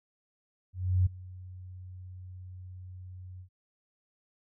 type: tone with ADSR envelope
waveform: sine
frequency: 91.7 Hz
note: F#2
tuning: 15 cents flat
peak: -20 dBFS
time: 0.73-3.49 s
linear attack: 330 ms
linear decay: 12 ms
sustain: -22 dB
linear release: 89 ms
effects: none